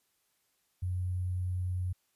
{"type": "tone with sample-and-hold", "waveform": "sine", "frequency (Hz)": 91, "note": "F#2", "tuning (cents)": -28, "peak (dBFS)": -30, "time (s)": [0.82, 1.93], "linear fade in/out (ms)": 10, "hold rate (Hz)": 11025, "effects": ["white hiss -75 dBFS RMS until 2.15 s", "resampled to 32000 Hz"]}